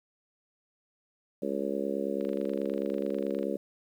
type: harmonic tone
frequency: 69.3 Hz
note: C#2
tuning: in tune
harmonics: 3 / 4 / 5 / 6 / 7 / 8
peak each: -36 / -36 / -36 / -36 / -36 / -36 dBFS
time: 1.42-3.57 s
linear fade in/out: 5 ms
type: click train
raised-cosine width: 0.3 ms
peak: -32 dBFS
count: 31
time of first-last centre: 2.21-3.43 s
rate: 24.6 Hz
effects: 10-bit